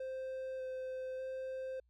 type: tone with vibrato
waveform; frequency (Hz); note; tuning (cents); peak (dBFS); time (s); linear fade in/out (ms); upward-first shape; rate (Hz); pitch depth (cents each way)
triangle; 520; C5; -11; -37; 0-1.8; 5; square; 0.84; 9
effects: added 60 Hz sine -69 dBFS peak until 1.89 s